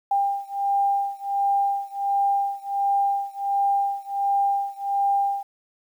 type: beating tone pair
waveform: sine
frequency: 797 / 798.4 Hz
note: G5 / G5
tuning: +28 / +32 cents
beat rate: 1.4 Hz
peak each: -23 / -24 dBFS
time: 0.11-5.43 s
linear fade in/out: 5 ms
effects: 9-bit